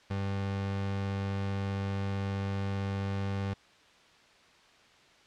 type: tone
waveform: 30% pulse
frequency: 98.3 Hz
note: G2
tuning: 5 cents sharp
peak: -28 dBFS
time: 0.1-3.54 s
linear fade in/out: 10 ms
effects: white hiss -59 dBFS RMS until 5.26 s + low-pass 4000 Hz 12 dB/octave